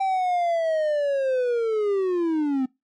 triangle linear sweep, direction down, 780 to 254.5 Hz, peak -18 dBFS, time 0-2.66 s, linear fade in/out 10 ms, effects noise-tail reverb RT60 0.2 s tail -22 dB re dry + MP3 48 kbps

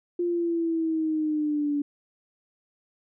sine exponential sweep, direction down, 351.2 to 287.1 Hz, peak -23 dBFS, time 0.19-1.82 s, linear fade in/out 5 ms, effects none

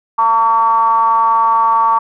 triangle ring-modulated tone, 114.7 Hz, A#2, 28 cents flat, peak -4 dBFS, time 0.18-1.99 s, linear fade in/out 10 ms, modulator 1020 Hz, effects none

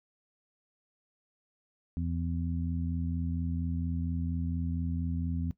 harmonic tone, 84.3 Hz, E2, 39 cents sharp, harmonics 1 / 2 / 3, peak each -32 / -35 / -37 dBFS, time 1.97-5.51 s, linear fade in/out 0 ms, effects noise-tail reverb RT60 0.1 s tail -17 dB re dry

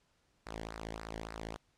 sawtooth tone with flanger, 55 Hz, A1, in tune, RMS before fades -44 dBFS, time 0.46-1.57 s, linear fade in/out 10 ms, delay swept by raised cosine 0.3 to 0.82 ms, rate 3.5 Hz, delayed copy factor -0.8, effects pink hiss -74 dBFS RMS until 1.77 s + low-pass 8000 Hz 12 dB/octave

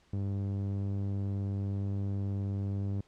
sawtooth tone with low-pass filter, 99 Hz, G2, 18 cents sharp, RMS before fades -33 dBFS, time 0.13-3.01 s, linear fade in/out 5 ms, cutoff 330 Hz, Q 0.52, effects pink hiss -66 dBFS RMS until 3.07 s + low-pass 6000 Hz 12 dB/octave

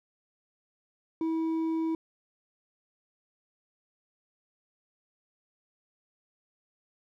sine tone with hard clipping, 324.1 Hz, E4, 29 cents flat, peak -28 dBFS, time 1.21-1.95 s, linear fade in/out 2 ms, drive 4 dB, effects none

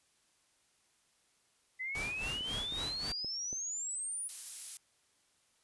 sine exponential sweep, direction up, 2005 to 9956 Hz, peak -36 dBFS, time 1.79-4.29 s, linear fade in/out 20 ms
pink noise with tremolo, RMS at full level -41 dBFS, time 1.95-3.12 s, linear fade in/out 0 ms, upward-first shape sine, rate 3.7 Hz, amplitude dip 75%
clicks, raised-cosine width 2 ms, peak -34 dBFS, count 4, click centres 2.409 / 2.724 / 3.246 / 3.529 s
violet noise, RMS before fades -39 dBFS, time 4.29-4.77 s, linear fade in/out 0 ms
effects white hiss -72 dBFS RMS until 5.63 s + resampled to 24000 Hz

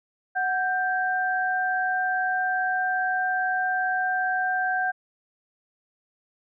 sine tone pair together, 740 / 1574.4 Hz, F#5 / G6, 0 / +7 cents, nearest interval octave + minor second, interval 1307 cents, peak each -25 dBFS, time 0.35-4.92 s, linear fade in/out 20 ms, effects none

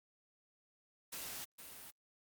white noise with echo, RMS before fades -45 dBFS, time 1.12-1.45 s, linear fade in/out 10 ms, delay 460 ms, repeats 1, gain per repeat -7 dB, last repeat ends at 1.91 s, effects Opus 48 kbps

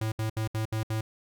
square tone bursts, 110 Hz, A2, in tune, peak -28 dBFS, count 6, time 0.01-1.01 s, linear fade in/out 5 ms, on 110 ms, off 68 ms, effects none

